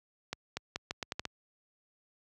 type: accelerating click train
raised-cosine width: 0.2 ms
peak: -17 dBFS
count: 8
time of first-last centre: 0.33-1.253 s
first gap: 240 ms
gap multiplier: 0.79
effects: high-pass 60 Hz 12 dB/octave